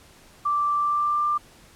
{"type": "tone with pitch glide", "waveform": "sine", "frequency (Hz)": [1172, 1189], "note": ["D6", "D6"], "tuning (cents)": [-4, 21], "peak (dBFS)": -20, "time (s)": [0.45, 1.38], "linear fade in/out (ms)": 10, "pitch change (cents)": 25, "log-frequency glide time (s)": [0.76, 1.26], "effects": ["pink hiss -52 dBFS RMS until 1.75 s", "low-pass 12000 Hz 12 dB/octave"]}